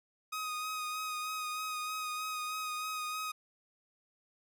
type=tone with vibrato; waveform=sawtooth; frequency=1251 Hz; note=D#6; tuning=9 cents sharp; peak=-32 dBFS; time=0.32-3.32 s; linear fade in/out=10 ms; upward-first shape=sine; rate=3.2 Hz; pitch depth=21 cents each way; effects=none